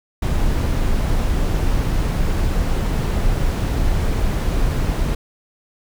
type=noise; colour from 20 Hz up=brown; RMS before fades=-18 dBFS; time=0.22-5.15 s; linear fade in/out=5 ms; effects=none